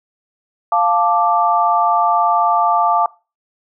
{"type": "chord", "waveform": "sine", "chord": "D minor", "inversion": "first", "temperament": "equal", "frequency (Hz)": [698.5, 880, 1174.7], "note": ["F5", "A5", "D6"], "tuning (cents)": [0, 0, 0], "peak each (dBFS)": -16, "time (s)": [0.72, 3.06], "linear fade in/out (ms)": 2, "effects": ["noise-tail reverb RT60 0.3 s tail -21 dB re dry"]}